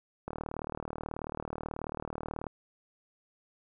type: click train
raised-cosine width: 1 ms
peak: -22 dBFS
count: 85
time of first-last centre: 0.28-2.468 s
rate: 38.4 Hz
effects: none